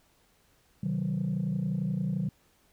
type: chord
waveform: sine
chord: C diminished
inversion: none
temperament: just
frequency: 130.81 / 156.98 / 188.37 Hz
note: C3 / Eb3 / Gb3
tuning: 0 / +16 / +31 cents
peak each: -33 / -30 / -29 dBFS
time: 0.83-2.29 s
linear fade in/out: 5 ms
effects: tanh soft clip ceiling -23 dBFS + pink hiss -66 dBFS RMS until 2.72 s